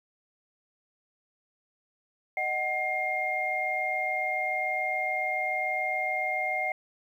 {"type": "tone cluster", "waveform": "sine", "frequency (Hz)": [621, 748, 2121], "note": ["D#5", "F#5", "C7"], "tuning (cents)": [-3, 19, 23], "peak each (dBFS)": [-35, -31, -29], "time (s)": [2.37, 6.72], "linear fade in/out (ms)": 2, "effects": ["10-bit"]}